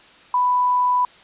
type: tone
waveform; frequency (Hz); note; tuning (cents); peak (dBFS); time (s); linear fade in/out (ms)
sine; 992; B5; +7; -15; 0.34-1.05; 2
effects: white hiss -48 dBFS RMS until 1.23 s + resampled to 8000 Hz